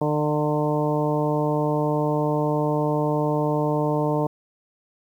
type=harmonic tone with a mistuned harmonic; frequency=150 Hz; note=D3; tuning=37 cents sharp; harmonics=1 / 2 / 3 / 4 / 5 / 6 / 7; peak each=-25 / -26 / -26 / -27 / -33 / -29 / -35 dBFS; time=0.01-4.27 s; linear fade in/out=5 ms; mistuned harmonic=5; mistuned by=-27 cents; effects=9-bit